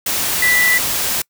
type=tone in noise; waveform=sine; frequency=1975.5 Hz; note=B6; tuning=in tune; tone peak=-12 dBFS; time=0.42-0.78 s; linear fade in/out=5 ms; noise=white; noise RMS=-19 dBFS; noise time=0.06-1.22 s; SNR=+4 dB; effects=noise-tail reverb RT60 0.1 s tail -26 dB re dry